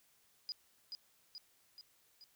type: tone with echo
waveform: sine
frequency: 4932 Hz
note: D#8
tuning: 16 cents flat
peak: -38 dBFS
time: 0.49-0.52 s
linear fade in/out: 0 ms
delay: 430 ms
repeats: 4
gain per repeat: -4 dB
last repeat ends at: 2.24 s
effects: white hiss -71 dBFS RMS until 2.35 s